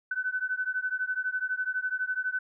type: beating tone pair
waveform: sine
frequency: 1503 / 1515 Hz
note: F#6 / F#6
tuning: +27 / +40 cents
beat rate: 12 Hz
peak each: -31 dBFS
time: 0.11-2.39 s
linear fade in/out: 5 ms
effects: none